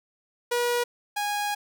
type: tone pair in turn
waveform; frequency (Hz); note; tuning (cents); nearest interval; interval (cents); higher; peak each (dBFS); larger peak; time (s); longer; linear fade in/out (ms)
sawtooth; 482.2 / 824.3; B4 / G#5; -41 / -13; major sixth; 928; second; -19 / -22; first; 0.51-0.84 / 1.16-1.55; second; 10
effects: none